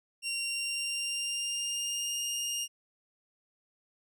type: tone with pitch glide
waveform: 20% pulse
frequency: 2760 to 2828 Hz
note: F7 to F7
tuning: -21 to +21 cents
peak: -26 dBFS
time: 0.22-2.68 s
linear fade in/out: 50 ms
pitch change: +42 cents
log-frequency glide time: 0.41-2.19 s
effects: none